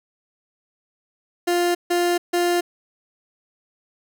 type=tone bursts; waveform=30% pulse; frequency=350 Hz; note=F4; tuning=4 cents sharp; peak=-15 dBFS; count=3; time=1.47-2.61 s; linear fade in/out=10 ms; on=280 ms; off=150 ms; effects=none